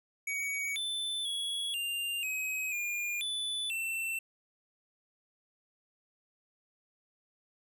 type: tone with pitch steps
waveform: square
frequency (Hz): 2252 / 3523 / 3354 / 2794 / 2536 / 2416 / 3484 / 2685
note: C#7 / A7 / G#7 / F7 / D#7 / D7 / A7 / E7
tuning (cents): +27 / +1 / +16 / 0 / +32 / +48 / -18 / +31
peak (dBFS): -33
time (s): 0.27-4.19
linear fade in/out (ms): 5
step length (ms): 490
effects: none